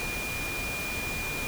sine tone in noise, 2418 Hz, D7, 50 cents sharp, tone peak -33 dBFS, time 0-1.47 s, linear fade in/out 0 ms, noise pink, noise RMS -35 dBFS, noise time 0-1.47 s, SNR -1 dB, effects none

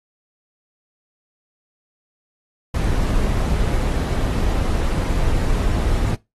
brown noise, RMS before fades -19 dBFS, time 2.74-6.15 s, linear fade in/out 5 ms, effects noise-tail reverb RT60 0.2 s tail -20 dB re dry + AAC 32 kbps

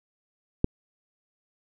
click, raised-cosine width 3 ms, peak -7 dBFS, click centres 0.644 s, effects none

